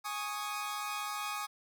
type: chord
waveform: sawtooth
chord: Ab suspended fourth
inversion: none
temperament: equal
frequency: 830.6 / 1108.7 / 1244.5 Hz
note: Ab5 / Db6 / Eb6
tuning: 0 / 0 / 0 cents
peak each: -37 / -38 / -35 dBFS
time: 0.04-1.47 s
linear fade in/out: 20 ms
effects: none